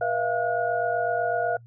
sine tone cluster, 481.4 / 646 / 694 / 1448 Hz, B4 / E5 / F5 / F#6, -44 / -35 / -11 / -38 cents, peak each -30 / -29 / -25 / -31 dBFS, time 0.01-1.57 s, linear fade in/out 5 ms, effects noise-tail reverb RT60 0.1 s tail -25 dB re dry + added 117 Hz sine -46 dBFS peak until 1.66 s

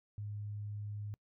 sine tone, 103.83 Hz, G#2, in tune, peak -39 dBFS, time 0.18-1.14 s, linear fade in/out 0 ms, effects noise-tail reverb RT60 0.1 s tail -26 dB re dry

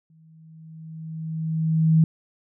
sine tone with exponential growth, 160 Hz, D#3, 49 cents sharp, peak -12 dBFS, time 0.1-2.04 s, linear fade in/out 2 ms, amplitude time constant 420 ms, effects none

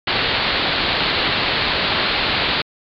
white low-pass noise, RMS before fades -19 dBFS, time 0.07-2.62 s, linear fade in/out 5 ms, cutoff 4500 Hz, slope 96 dB/octave, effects MP3 96 kbps

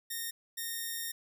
5% pulse tone pair in turn, 1841 / 1841 Hz, A#6 / A#6, -22 / -22 cents, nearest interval unison, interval 0 cents, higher neither, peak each -25 dBFS, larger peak neither, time 0.1-0.31 / 0.57-1.12 s, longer second, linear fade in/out 10 ms, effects none

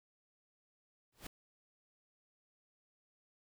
pink noise with exponential growth, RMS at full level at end -43 dBFS, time 1.12-1.27 s, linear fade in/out 5 ms, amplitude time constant 31 ms, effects none

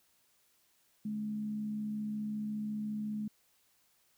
sine tone with frequency modulation, 212.2 Hz, G#3, 38 cents sharp, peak -34 dBFS, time 1.05-3.28 s, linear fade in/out 5 ms, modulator 65.4 Hz, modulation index 0.22, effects white hiss -71 dBFS RMS until 4.17 s

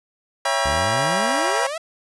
25% pulse chord, C# diminished seventh, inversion none, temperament just, 554.4 / 665.2 / 798.3 / 957.9 Hz, C#5 / E5 / G5 / Bb5, 0 / +16 / +31 / +47 cents, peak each -21 dBFS, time 0.45-1.67 s, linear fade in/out 5 ms
sawtooth exponential sweep, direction up, 65.41 to 677 Hz, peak -22 dBFS, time 0.65-1.78 s, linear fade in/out 5 ms
effects resampled to 24000 Hz

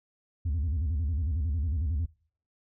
sine tone with vibrato, 77.3 Hz, D#2, 11 cents flat, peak -23 dBFS, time 0.45-2.06 s, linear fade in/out 10 ms, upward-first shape square, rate 11 Hz, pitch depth 180 cents each way, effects noise-tail reverb RT60 0.5 s tail -24 dB re dry + tanh soft clip ceiling -25 dBFS

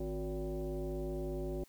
sine tone with frequency modulation, 155.56 Hz, D#3, in tune, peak -35 dBFS, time 0-1.64 s, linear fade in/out 5 ms, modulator 208 Hz, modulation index 1.8, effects white hiss -65 dBFS RMS until 1.68 s

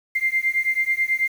sine beating tone pair, 2093 / 2102.2 Hz, C7 / C7, 0 / +8 cents, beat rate 9.2 Hz, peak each -22 dBFS, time 0.15-1.28 s, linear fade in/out 10 ms, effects 7-bit

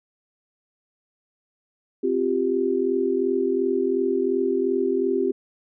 sine chord, C suspended fourth, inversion none, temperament equal, 261.6 / 349.2 / 392 Hz, C4 / F4 / G4, 0 / 0 / 0 cents, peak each -26 / -25 / -22 dBFS, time 2.03-5.32 s, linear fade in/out 10 ms, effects none

